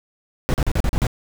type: noise bursts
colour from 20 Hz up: brown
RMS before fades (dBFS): -18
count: 7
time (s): 0.49-1.068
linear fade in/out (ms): 0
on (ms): 50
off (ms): 38
effects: none